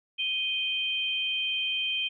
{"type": "tone pair together", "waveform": "sine", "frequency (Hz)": [2489, 3139], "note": ["D#7", "G7"], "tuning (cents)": [0, 2], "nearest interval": "major third", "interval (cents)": 402, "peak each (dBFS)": [-31, -28], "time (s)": [0.18, 2.09], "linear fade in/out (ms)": 20, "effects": []}